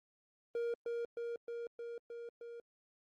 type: tone with echo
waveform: triangle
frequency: 470.1 Hz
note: A#4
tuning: 15 cents sharp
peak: -32 dBFS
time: 0.55-0.74 s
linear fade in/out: 2 ms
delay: 310 ms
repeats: 6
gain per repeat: -2 dB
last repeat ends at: 2.6 s
effects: Opus 24 kbps